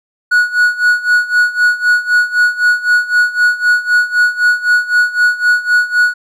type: tone with tremolo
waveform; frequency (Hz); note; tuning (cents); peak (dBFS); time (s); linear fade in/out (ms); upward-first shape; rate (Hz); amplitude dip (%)
triangle; 1462; F#6; -21; -4; 0.31-6.14; 10; sine; 3.9; 85
effects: none